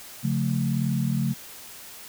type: chord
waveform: sine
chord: Db augmented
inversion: none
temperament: equal with one note detuned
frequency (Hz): 138.59 / 177.56 / 220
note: Db3 / F3 / A3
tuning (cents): 0 / +29 / 0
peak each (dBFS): -25 / -28 / -27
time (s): 0.23-1.34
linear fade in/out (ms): 20
effects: white hiss -43 dBFS RMS until 2.08 s